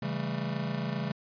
square chord, A dominant seventh, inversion first, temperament just, 137.5 / 165 / 198 / 220 Hz, C#3 / E3 / G3 / A3, -14 / +2 / +18 / 0 cents, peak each -36 / -37 / -37 / -38 dBFS, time 0.02-1.12 s, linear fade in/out 5 ms, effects resampled to 11025 Hz

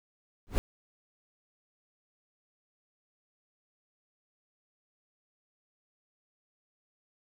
brown noise with exponential growth, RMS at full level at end -21 dBFS, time 0.47-0.58 s, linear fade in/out 0 ms, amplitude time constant 23 ms, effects none

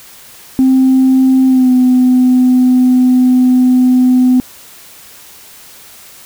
sine tone with pitch glide, 261.6 to 252.8 Hz, C4 to B3, 0 to +41 cents, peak -4 dBFS, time 0.59-4.4 s, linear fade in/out 0 ms, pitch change -59 cents, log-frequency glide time 1.47-1.71 s, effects tanh soft clip ceiling -2 dBFS + white hiss -37 dBFS RMS until 6.25 s

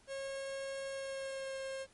45% pulse tone with pitch glide, 544 to 535.3 Hz, C#5 to C5, -33 to +39 cents, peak -39 dBFS, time 0.07-1.87 s, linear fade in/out 50 ms, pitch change -28 cents, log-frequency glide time 0.89-1.58 s, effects pink hiss -65 dBFS RMS until 1.93 s + MP3 48 kbps

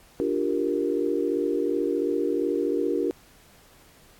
sine chord, G minor seventh, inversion second, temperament equal, 293.7 / 349.2 / 392 / 466.2 Hz, D4 / F4 / G4 / Bb4, 0 / 0 / 0 / 0 cents, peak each -28 dBFS, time 0.2-3.11 s, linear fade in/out 0 ms, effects pink hiss -55 dBFS RMS until 4.19 s + AAC 64 kbps

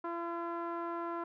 sawtooth tone with low-pass filter, 339.7 Hz, F4, 48 cents flat, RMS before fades -38 dBFS, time 0.04-1.24 s, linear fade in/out 5 ms, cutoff 1200 Hz, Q 4.2, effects none

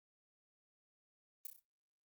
violet noise with echo, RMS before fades -44 dBFS, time 1.45-1.47 s, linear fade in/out 2 ms, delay 31 ms, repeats 4, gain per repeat -5 dB, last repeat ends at 1.594 s, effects noise-tail reverb RT60 0.2 s tail -17 dB re dry + Opus 32 kbps

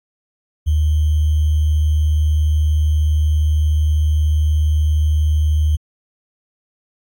sine tone with sample-and-hold, 76.4 Hz, D#2, 31 cents flat, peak -12 dBFS, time 0.66-5.77 s, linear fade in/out 20 ms, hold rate 3150 Hz, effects AAC 48 kbps

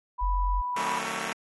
sine tone with pitch glide, 987.8 to 980.4 Hz, B5 to B5, 0 to -13 cents, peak -28 dBFS, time 0.18-1 s, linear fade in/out 20 ms, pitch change -13 cents, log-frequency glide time 0.7-0.79 s
sine tone, 45.25 Hz, F#1, 38 cents flat, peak -24 dBFS, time 0.21-0.62 s, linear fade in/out 20 ms
5% pulse chord, D# diminished seventh, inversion none, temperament just, 155.56 / 186.68 / 224 / 268.8 Hz, D#3 / F#3 / A3 / C4, 0 / +16 / +31 / +47 cents, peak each -29 / -27 / -23 / -29 dBFS, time 0.76-1.33 s, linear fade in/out 5 ms
effects AAC 32 kbps

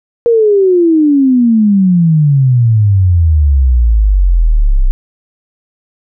sine exponential sweep, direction down, 478 to 30.87 Hz, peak -5 dBFS, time 0.26-4.91 s, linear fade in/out 0 ms, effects none

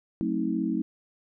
sine chord, F# diminished seventh, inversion none, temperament just, 185 / 222 / 266.4 / 319.7 Hz, F#3 / A3 / C4 / Eb4, 0 / +16 / +31 / +47 cents, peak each -32 / -30 / -31 / -29 dBFS, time 0.21-0.82 s, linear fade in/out 0 ms, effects none

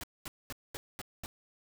pink noise bursts, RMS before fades -41 dBFS, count 6, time 0.01-1.26 s, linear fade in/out 0 ms, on 25 ms, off 220 ms, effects none

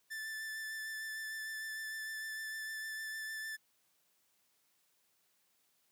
45% pulse tone with vibrato, 1760 Hz, A6, in tune, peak -40 dBFS, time 0.1-3.57 s, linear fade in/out 20 ms, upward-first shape sine, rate 6.6 Hz, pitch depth 15 cents each way, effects white hiss -75 dBFS RMS until 5.91 s + high-pass 100 Hz 12 dB/octave

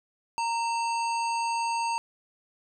harmonic tone with a mistuned harmonic, 925 Hz, A#5, 14 cents flat, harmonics 1 / 3 / 5 / 7 / 9, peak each -26 / -36 / -40 / -43 / -45 dBFS, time 0.38-1.98 s, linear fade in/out 0 ms, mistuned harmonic 3, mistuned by -69 cents, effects none

